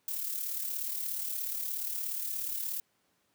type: noise with amplitude modulation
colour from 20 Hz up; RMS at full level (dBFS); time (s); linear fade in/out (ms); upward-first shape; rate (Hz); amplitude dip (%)
violet; -33; 0.08-2.8; 2; sine; 36.9; 50
effects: pink hiss -73 dBFS RMS until 3.34 s + high-pass 150 Hz 12 dB/octave